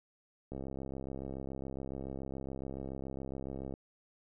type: click train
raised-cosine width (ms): 2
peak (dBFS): -28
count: 217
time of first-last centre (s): 0.52-3.739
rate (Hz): 67.1
effects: none